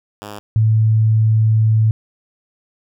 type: tone pair in turn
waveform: 5% pulse / sine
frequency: 103.83 / 110 Hz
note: G#2 / A2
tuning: 0 / 0 cents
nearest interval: minor second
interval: 100 cents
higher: second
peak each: -19 / -10 dBFS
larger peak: second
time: 0.22-0.39 / 0.56-1.91 s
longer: second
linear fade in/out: 0 ms
effects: none